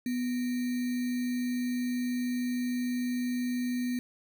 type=tone with sample-and-hold; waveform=sine; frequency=246.9 Hz; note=B3; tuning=in tune; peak=-28 dBFS; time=0.06-3.99 s; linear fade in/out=2 ms; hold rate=2100 Hz; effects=none